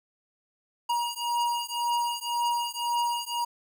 square beating tone pair, 950 / 951.9 Hz, A#5 / A#5, +33 / +36 cents, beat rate 1.9 Hz, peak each -30 dBFS, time 0.89-3.45 s, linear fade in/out 10 ms, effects none

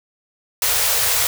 white band-stop noise, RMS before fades -18 dBFS, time 0.62-1.27 s, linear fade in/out 2 ms, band 130 to 420 Hz, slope 96 dB/octave, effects none

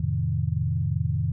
sine chord, F dominant seventh, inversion none, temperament equal, 87.31 / 110 / 130.81 / 155.56 Hz, F2 / A2 / C3 / Eb3, 0 / 0 / 0 / 0 cents, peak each -28 dBFS, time 0-1.32 s, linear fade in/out 5 ms, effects none

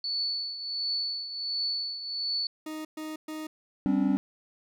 sine tone with tremolo, 4455 Hz, C#8, 8 cents sharp, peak -26 dBFS, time 0.04-2.47 s, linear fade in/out 2 ms, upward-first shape triangle, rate 1.4 Hz, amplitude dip 70%
40% pulse tone bursts, 311.1 Hz, D#4, in tune, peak -34 dBFS, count 3, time 2.66-3.47 s, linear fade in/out 5 ms, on 190 ms, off 120 ms
triangle chord, G suspended fourth, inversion none, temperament equal with one note detuned, 196 / 261.6 / 286.1 Hz, G3 / C4 / D4, 0 / 0 / -45 cents, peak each -25 dBFS, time 3.86-4.17 s, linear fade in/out 0 ms
effects none

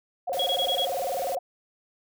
sine tone with vibrato, 622.3 Hz, D#5, in tune, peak -26 dBFS, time 0.27-1.39 s, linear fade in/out 10 ms, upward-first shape square, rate 20 Hz, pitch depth 250 cents each way
white noise, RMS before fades -40 dBFS, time 0.33-1.35 s, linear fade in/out 0 ms
sine tone bursts, 3319 Hz, G#7, 2 cents flat, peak -24 dBFS, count 5, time 0.39-0.853 s, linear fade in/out 5 ms, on 75 ms, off 22 ms
effects none

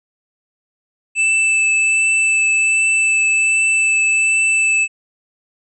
square tone with vibrato, 2637 Hz, E7, in tune, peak -13 dBFS, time 1.15-4.88 s, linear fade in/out 50 ms, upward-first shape triangle, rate 1.3 Hz, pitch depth 11 cents each way, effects resampled to 24000 Hz

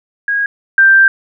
sine tone pair in turn, 1641 / 1574.7 Hz, G#6 / G6, -21 / +7 cents, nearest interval minor second, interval 72 cents, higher first, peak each -12 / -4 dBFS, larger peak second, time 0.28-0.46 / 0.78-1.08 s, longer second, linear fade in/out 2 ms, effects none

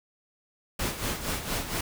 pink noise with tremolo, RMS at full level -29 dBFS, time 0.79-1.81 s, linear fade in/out 5 ms, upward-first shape sine, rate 4.3 Hz, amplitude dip 65%, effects none

